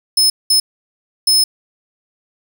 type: tone bursts at uneven times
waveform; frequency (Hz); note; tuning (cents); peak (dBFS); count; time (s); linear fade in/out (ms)
sawtooth; 5200; E8; -24; -7; 3; 0.17-0.3 / 0.5-0.6 / 1.27-1.44; 5
effects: none

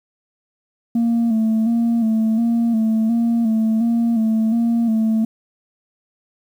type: tone with vibrato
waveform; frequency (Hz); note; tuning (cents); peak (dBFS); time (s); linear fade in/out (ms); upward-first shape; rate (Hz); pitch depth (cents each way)
sine; 226.9; A#3; -47; -12; 0.95-5.25; 5; square; 1.4; 43
effects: tanh soft clip ceiling -13 dBFS + 8-bit

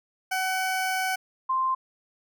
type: tone pair in turn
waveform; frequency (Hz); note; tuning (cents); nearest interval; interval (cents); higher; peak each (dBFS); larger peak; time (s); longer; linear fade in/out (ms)
20% pulse / sine; 753 / 1046.1; F#5 / C6; +30 / -1; tritone; 569; second; -20 / -22; first; 0.31-1.16 / 1.49-1.75; first; 10
effects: none

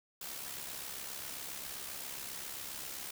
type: noise with amplitude modulation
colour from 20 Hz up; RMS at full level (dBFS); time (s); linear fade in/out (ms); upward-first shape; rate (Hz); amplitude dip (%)
white; -41; 0.21-3.11; 5; sine; 67.5; 50
effects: none

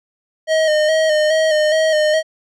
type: tone with vibrato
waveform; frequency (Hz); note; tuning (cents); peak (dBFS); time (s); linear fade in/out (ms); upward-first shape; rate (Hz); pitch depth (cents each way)
square; 622.3; D#5; 0; -13; 0.47-2.23; 50; square; 2.4; 33
effects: low-pass 6000 Hz 12 dB/octave

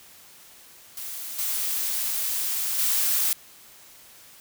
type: noise with level steps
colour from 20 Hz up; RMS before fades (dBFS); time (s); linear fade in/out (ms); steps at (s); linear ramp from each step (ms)
blue; -35 / -27 / -23; 0.97-3.33; 2; 1.38 / 2.78; 10
effects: white hiss -50 dBFS RMS until 4.4 s

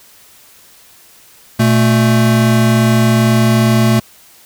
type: tone pair together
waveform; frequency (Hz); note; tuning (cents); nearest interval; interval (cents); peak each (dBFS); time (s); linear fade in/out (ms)
square; 119.55 / 222; A#2 / A3; +44 / +16; major seventh; 1072; -12; 1.59-4; 10
effects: white hiss -44 dBFS RMS until 4.45 s

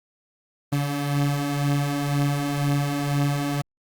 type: beating tone pair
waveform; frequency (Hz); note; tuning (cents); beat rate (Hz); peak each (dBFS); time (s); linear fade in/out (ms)
30% pulse; 141.5 / 143.5; C#3 / D3; +36 / -40; 2; -25 / -20; 0.72-3.62; 10
effects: Opus 32 kbps

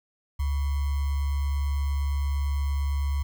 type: tone with sample-and-hold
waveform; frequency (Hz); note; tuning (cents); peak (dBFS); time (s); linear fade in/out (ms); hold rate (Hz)
sine; 70.6; C#2; +32; -23; 0.39-3.23; 10; 1050
effects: none

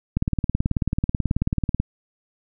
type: click train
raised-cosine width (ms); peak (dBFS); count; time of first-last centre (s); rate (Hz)
5; -8; 31; 0.17-1.8; 18.4
effects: none

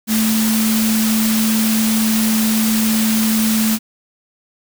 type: tone in noise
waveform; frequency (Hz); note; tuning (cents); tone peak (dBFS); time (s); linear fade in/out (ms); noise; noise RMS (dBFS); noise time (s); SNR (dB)
sine; 220; A3; 0; -14; 0.07-3.79; 50; white; -21; 0.07-3.79; +4
effects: none

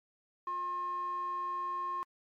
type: tone with band-pass filter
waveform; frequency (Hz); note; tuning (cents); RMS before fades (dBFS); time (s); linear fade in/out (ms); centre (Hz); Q
square; 356.8; F4; +37; -36; 0.47-2.03; 0; 1100; 9.3
effects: MP3 96 kbps

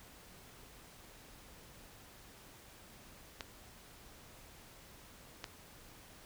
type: clicks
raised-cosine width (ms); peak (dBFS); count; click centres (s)
0.2; -23; 2; 3.408 / 5.442
effects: pink hiss -57 dBFS RMS until 6.25 s

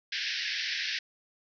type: band-pass noise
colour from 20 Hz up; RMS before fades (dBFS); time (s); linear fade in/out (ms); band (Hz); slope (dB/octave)
pink; -33; 0.12-0.99; 5; 1600 to 5600; 96
effects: none

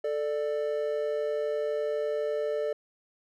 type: tone pair together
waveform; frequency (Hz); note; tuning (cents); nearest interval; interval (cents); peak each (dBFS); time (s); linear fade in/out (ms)
triangle; 440 / 591.9; A4 / D5; 0 / +13; perfect fourth; 513; -28; 0.04-2.73; 5
effects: none

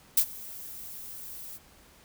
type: noise with ADSR envelope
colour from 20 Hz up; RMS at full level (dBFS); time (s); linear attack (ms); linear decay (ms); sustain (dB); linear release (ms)
violet; -19; 0.17-1.59; 5; 73; -23; 38
effects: pink hiss -57 dBFS RMS until 2.04 s

